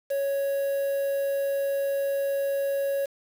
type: tone with quantisation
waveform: triangle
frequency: 554.4 Hz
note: C#5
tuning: in tune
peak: -22 dBFS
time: 0.1-3.06 s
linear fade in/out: 10 ms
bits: 7
effects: none